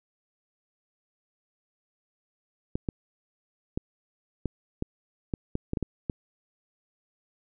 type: clicks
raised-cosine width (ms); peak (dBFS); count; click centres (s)
3; -15; 11; 2.755 / 2.888 / 3.775 / 4.457 / 4.824 / 5.338 / 5.554 / 5.734 / 5.772 / 5.827 / 6.098
effects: none